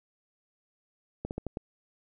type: slowing click train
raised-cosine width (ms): 2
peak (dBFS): -20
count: 5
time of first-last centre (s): 1.25-1.571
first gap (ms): 59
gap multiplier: 1.21
effects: none